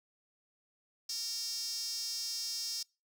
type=tone with high-pass filter; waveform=sawtooth; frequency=459.9 Hz; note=A#4; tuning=23 cents flat; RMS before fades=-38 dBFS; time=1.09-2.83 s; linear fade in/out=5 ms; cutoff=5300 Hz; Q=7.5; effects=noise-tail reverb RT60 0.3 s tail -26 dB re dry